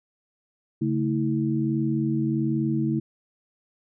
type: tone cluster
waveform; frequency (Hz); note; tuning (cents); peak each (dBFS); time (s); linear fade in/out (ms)
sine; 139.4 / 220.8 / 324.1; C#3 / A3 / E4; +10 / +6 / -29; -26; 0.81-3; 10
effects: none